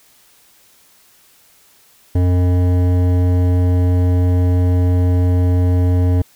sine tone with hard clipping, 89.7 Hz, F2, 47 cents sharp, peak -13 dBFS, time 2.15-6.22 s, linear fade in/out 5 ms, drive 13 dB, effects white hiss -51 dBFS RMS until 6.35 s

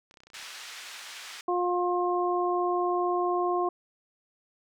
clicks, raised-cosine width 0.2 ms, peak -35 dBFS, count 11, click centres 0.111 / 0.141 / 0.172 / 0.204 / 0.235 / 0.27 / 0.302 / 0.334 / 0.366 / 0.397 / 0.428 s
pink band-pass noise, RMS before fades -43 dBFS, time 0.34-1.41 s, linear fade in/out 2 ms, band 1600 to 6400 Hz, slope 12 dB/octave
harmonic tone, 355.5 Hz, F4, 31 cents sharp, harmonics 1 / 2 / 3, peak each -27 / -29 / -30 dBFS, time 1.48-3.69 s, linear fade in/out 5 ms
effects none

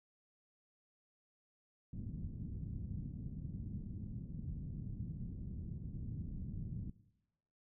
white low-pass noise, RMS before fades -44 dBFS, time 1.93-6.9 s, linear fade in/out 5 ms, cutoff 190 Hz, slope 24 dB/octave, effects noise-tail reverb RT60 0.9 s tail -18 dB re dry

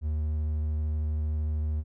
triangle tone with vibrato, 76.5 Hz, D#2, 29 cents flat, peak -24 dBFS, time 0.01-1.84 s, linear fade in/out 50 ms, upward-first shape sine, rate 13 Hz, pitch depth 9 cents each way, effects none

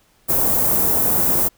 white band-stop noise, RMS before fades -17 dBFS, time 0.28-1.49 s, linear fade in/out 20 ms, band 720 to 15000 Hz, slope 12 dB/octave, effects pink hiss -58 dBFS RMS until 1.57 s

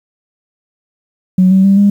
sine tone with pitch steps, 185 / 190.53 / 196.23 / 202.1 Hz, F#3 / G3 / G3 / G#3, 0 / -49 / +2 / -47 cents, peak -4 dBFS, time 1.38-1.9 s, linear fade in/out 5 ms, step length 130 ms, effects tanh soft clip ceiling 0 dBFS + 7-bit

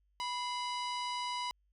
harmonic tone with a mistuned harmonic, 984 Hz, B5, 7 cents flat, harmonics 1 / 2 / 3 / 4 / 5 / 6 / 7 / 8 / 9 / 10, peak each -36 / -45 / -44 / -46 / -46 / -55 / -59 / -62 / -58 / -63 dBFS, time 0.2-1.51 s, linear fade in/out 0 ms, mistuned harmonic 2, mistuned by +91 cents, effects added 50 Hz sine -70 dBFS peak until 1.72 s

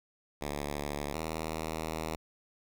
5% pulse tone pair in turn, 72.7 / 79.56 Hz, D2 / D#2, -17 / +39 cents, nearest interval major second, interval 156 cents, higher second, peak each -23 dBFS, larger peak neither, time 0.41-1.13 / 1.13-2.16 s, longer second, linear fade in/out 5 ms, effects none

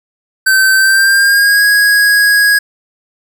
square tone with pitch glide, 1544 to 1654.8 Hz, G6 to G#6, -27 to -7 cents, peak -7 dBFS, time 0.46-2.59 s, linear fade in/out 10 ms, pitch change +120 cents, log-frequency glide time 0.75-1.65 s, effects none

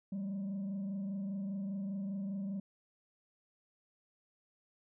sine tone with frequency modulation, 196 Hz, G3, in tune, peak -33 dBFS, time 0.12-2.6 s, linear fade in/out 5 ms, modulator 25 Hz, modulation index 0.39, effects tanh soft clip ceiling -35 dBFS

